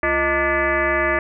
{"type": "tone with frequency modulation", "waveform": "sine", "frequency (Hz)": 1180, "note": "D6", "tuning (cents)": 8, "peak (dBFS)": -16, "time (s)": [0.03, 1.19], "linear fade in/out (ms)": 2, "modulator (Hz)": 278, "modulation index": 3.4, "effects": []}